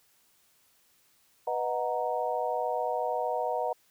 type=chord; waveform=sine; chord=B major seventh; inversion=none; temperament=equal with one note detuned; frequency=493.9 / 622.3 / 735.7 / 932.3 Hz; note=B4 / D#5 / F#5 / A#5; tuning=0 / 0 / -10 / 0 cents; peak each=-33 / -33 / -32 / -34 dBFS; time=1.47-3.73 s; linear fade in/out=5 ms; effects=white hiss -66 dBFS RMS until 3.9 s